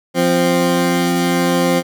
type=tone pair together; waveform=20% pulse; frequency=174.6 / 261.6 Hz; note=F3 / C4; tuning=0 / 0 cents; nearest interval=perfect fifth; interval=700 cents; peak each=-11 dBFS; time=0.14-1.83 s; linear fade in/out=50 ms; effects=none